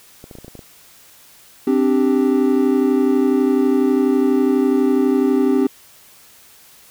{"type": "clicks", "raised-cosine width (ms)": 2, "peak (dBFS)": -23, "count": 8, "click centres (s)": [0.241, 0.312, 0.353, 0.386, 0.446, 0.481, 0.553, 0.592]}
{"type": "chord", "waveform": "triangle", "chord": "C suspended second", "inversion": "none", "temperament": "equal", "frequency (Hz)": [261.6, 293.7, 392], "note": ["C4", "D4", "G4"], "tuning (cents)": [0, 0, 0], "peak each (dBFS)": [-14, -17, -16], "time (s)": [1.67, 5.67], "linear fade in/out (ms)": 5}
{"effects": ["white hiss -47 dBFS RMS until 6.9 s"]}